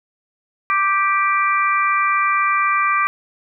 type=harmonic tone; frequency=392 Hz; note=G4; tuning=in tune; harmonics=3 / 4 / 5 / 6; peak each=-16 / -25 / -24 / -22 dBFS; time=0.7-3.07 s; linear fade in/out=0 ms; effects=none